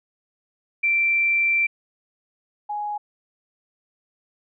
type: tone pair in turn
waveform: sine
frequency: 2349 / 832.8 Hz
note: D7 / G#5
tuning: 0 / +5 cents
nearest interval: octave + tritone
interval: 1795 cents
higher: first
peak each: -17 / -25 dBFS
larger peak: first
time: 0.83-1.67 / 2.69-2.98 s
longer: first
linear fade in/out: 10 ms
effects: none